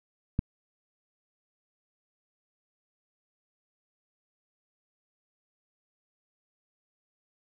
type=click; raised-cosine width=5 ms; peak=-13 dBFS; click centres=0.391 s; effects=none